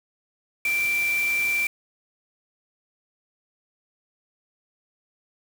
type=tone in noise; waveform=sine; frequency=2350 Hz; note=D7; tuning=1 cent sharp; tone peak=-21 dBFS; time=0.65-1.67 s; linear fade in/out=2 ms; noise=white; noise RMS=-35 dBFS; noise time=0.65-1.67 s; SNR=+11 dB; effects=none